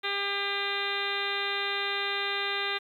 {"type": "harmonic tone", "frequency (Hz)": 400, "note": "G4", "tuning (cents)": 35, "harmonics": [1, 2, 3, 4, 5, 6, 7, 8, 9, 10], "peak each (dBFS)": [-37, -39, -37, -36, -35, -37, -40, -41, -35, -40], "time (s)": [0.03, 2.79], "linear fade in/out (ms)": 20, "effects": ["10-bit"]}